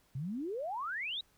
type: exponential sweep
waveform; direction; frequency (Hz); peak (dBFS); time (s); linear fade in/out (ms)
sine; up; 123.7 to 3951; -35; 0.15-1.21; 5
effects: pink hiss -69 dBFS RMS until 1.37 s